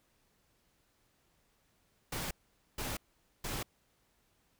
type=noise bursts; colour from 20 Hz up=pink; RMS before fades=-38 dBFS; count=3; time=2.12-3.63 s; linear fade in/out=5 ms; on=190 ms; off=470 ms; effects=pink hiss -73 dBFS RMS until 4.59 s